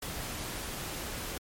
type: noise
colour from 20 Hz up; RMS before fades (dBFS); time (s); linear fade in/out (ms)
pink; -38; 0.02-1.38; 5
effects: MP3 64 kbps